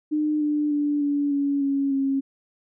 sine tone with pitch steps, 303 / 297.6 / 292.3 / 287.2 / 282.1 / 277.1 / 272.1 Hz, D#4 / D4 / D4 / D4 / C#4 / C#4 / C#4, -46 / +23 / -8 / -39 / +30 / -1 / -32 cents, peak -20 dBFS, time 0.11-2.21 s, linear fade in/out 20 ms, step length 300 ms, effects none

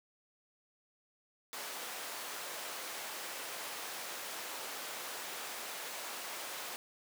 pink high-pass noise, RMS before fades -43 dBFS, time 1.53-6.76 s, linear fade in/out 0 ms, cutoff 580 Hz, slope 12 dB/octave, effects none

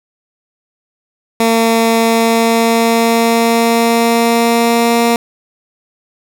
15% pulse tone with pitch glide, 227.7 to 234 Hz, A#3 to A#3, -40 to +7 cents, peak -3 dBFS, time 1.4-5.16 s, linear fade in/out 2 ms, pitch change +47 cents, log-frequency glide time 1.99-5.02 s, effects none

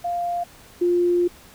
sine tone pair in turn, 698 / 351.2 Hz, F5 / F4, -1 / +10 cents, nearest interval octave, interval 1189 cents, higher first, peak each -22 / -16 dBFS, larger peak second, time 0.04-0.44 / 0.81-1.28 s, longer second, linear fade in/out 10 ms, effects pink hiss -48 dBFS RMS until 1.54 s

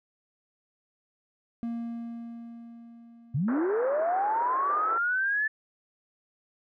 triangle tone with exponential decay, 233.1 Hz, A#3, in tune, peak -27 dBFS, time 1.63-4.72 s, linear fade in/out 0 ms, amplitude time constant 670 ms
sine linear sweep, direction up, 119.1 to 1760 Hz, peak -24 dBFS, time 3.34-5.48 s, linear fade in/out 10 ms
white band-pass noise, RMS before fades -37 dBFS, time 3.48-4.98 s, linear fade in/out 2 ms, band 330 to 1600 Hz, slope 48 dB/octave
effects none

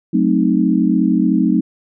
sine chord, F# diminished seventh, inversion none, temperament equal with one note detuned, 185 / 218.6 / 261.6 / 311.1 Hz, F#3 / A3 / C4 / Eb4, 0 / -11 / 0 / 0 cents, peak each -17 dBFS, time 0.13-1.61 s, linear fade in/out 10 ms, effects none

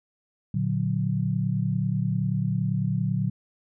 sine chord, Bb augmented, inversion none, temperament equal with one note detuned, 116.54 / 146.83 / 184.46 Hz, Bb2 / D3 / F#3, 0 / 0 / -5 cents, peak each -27 dBFS, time 0.54-3.3 s, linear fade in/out 5 ms, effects none

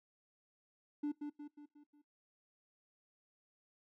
triangle tone with echo, 293.7 Hz, D4, in tune, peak -31 dBFS, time 1.03-1.12 s, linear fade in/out 10 ms, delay 180 ms, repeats 5, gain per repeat -6 dB, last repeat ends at 2.02 s, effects noise-tail reverb RT60 0.2 s tail -22 dB re dry + tanh soft clip ceiling -30 dBFS

